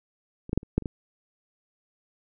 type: clicks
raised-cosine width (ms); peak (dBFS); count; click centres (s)
3; -26 / -12 / -8 / -30 / -8 / -25 / -17; 7; 0.494 / 0.531 / 0.576 / 0.631 / 0.78 / 0.823 / 0.858
effects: none